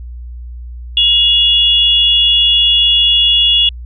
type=tone pair together; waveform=sine; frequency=2854 / 3381 Hz; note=F7 / G#7; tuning=+37 / +30 cents; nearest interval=minor third; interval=293 cents; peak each=-10 dBFS; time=0.97-3.69 s; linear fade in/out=2 ms; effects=added 60 Hz sine -25 dBFS peak until 3.85 s